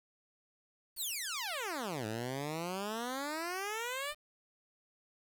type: exponential two-way sweep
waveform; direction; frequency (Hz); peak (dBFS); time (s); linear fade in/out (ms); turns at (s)
10% pulse; down then up; 4699 to 105.5 to 614; -28; 0.96-4.15; 50; 2.06
effects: 9-bit